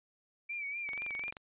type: tone with vibrato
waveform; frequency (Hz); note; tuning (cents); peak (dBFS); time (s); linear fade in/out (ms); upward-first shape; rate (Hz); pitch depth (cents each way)
sine; 2317; D7; -24; -36; 0.49-1.31; 10; sine; 4.1; 67
type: click train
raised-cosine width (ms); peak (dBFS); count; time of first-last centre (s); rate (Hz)
0.3; -29; 12; 0.89-1.368; 23
effects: resampled to 8000 Hz